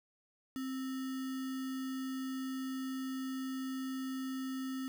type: tone with sample-and-hold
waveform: sine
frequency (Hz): 262.9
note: C4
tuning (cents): +8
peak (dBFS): -36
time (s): 0.56-4.88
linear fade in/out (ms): 0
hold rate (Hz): 1575
effects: none